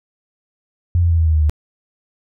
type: tone with pitch steps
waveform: sine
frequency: 87.31 / 85.22 / 83.17 / 81.18 / 79.24 / 77.34 / 75.48 Hz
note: F2 / F2 / E2 / E2 / D#2 / D#2 / D2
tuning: 0 / -42 / +16 / -26 / +32 / -10 / +48 cents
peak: -11 dBFS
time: 0.95-1.496 s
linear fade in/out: 0 ms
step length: 78 ms
effects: none

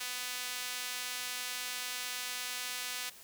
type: tone with high-pass filter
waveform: sawtooth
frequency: 249.1 Hz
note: B3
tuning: 15 cents sharp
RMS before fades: -39 dBFS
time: 0-3.1 s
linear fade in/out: 10 ms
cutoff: 2400 Hz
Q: 0.66
effects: white hiss -54 dBFS RMS until 3.23 s

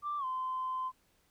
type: tone with pitch glide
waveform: sine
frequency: 1178 to 1031.4 Hz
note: D6 to C6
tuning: +5 to -25 cents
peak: -32 dBFS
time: 0.02-0.92 s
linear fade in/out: 50 ms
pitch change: -230 cents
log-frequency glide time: 0.18-0.25 s
effects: tanh soft clip ceiling -28 dBFS + pink hiss -71 dBFS RMS until 1.3 s

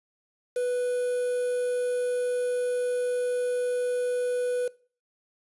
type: tone with quantisation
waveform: triangle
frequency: 493.9 Hz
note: B4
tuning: in tune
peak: -22 dBFS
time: 0.56-4.68 s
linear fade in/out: 5 ms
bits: 7
effects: noise-tail reverb RT60 0.4 s tail -21 dB re dry + resampled to 24000 Hz

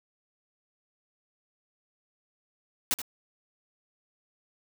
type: noise with echo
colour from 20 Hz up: white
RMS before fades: -26 dBFS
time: 2.91-2.94 s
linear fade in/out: 0 ms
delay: 77 ms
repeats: 1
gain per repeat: -10 dB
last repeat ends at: 3.017 s
effects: none

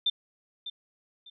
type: tone with echo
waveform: sine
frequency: 3570 Hz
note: A7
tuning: 24 cents sharp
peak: -22 dBFS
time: 0.06-0.1 s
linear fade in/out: 5 ms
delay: 600 ms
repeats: 2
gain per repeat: -12 dB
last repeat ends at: 1.3 s
effects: none

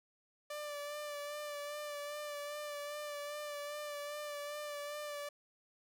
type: tone with vibrato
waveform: sawtooth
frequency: 587.3 Hz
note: D5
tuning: in tune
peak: -37 dBFS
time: 0.5-5.29 s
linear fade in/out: 5 ms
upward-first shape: sine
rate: 2.5 Hz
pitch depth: 27 cents each way
effects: none

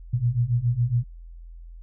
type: beating tone pair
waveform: sine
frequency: 116.5 / 123.7 Hz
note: A#2 / B2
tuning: -1 / +3 cents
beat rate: 7.2 Hz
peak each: -24 / -22 dBFS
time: 0.13-1.04 s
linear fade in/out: 10 ms
effects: added 42 Hz sine -39 dBFS peak until 1.82 s

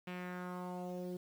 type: tone with low-pass filter sweep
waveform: sawtooth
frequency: 180 Hz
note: F#3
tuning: 47 cents flat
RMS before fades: -43 dBFS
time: 0.07-1.17 s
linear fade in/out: 5 ms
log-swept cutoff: 2700 to 400 Hz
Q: 2.6
effects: 10-bit

